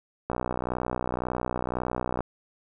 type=click train; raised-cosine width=1 ms; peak=-14 dBFS; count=119; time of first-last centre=0.3-2.206 s; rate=61.9 Hz; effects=none